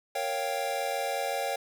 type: chord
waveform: square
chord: G half-diminished seventh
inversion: first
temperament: equal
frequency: 466.2 / 554.4 / 698.5 / 784 Hz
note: Bb4 / Db5 / F5 / G5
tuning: 0 / 0 / 0 / 0 cents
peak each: -39 / -34 / -36 / -34 dBFS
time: 0.15-1.56 s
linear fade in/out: 5 ms
effects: 11-bit